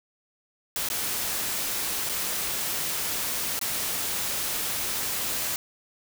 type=noise with dropouts; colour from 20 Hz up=white; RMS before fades=-29 dBFS; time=0.76-5.56 s; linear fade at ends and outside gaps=1 ms; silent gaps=0.888-0.9 / 2.091-2.095 / 3.592-3.613 s; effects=none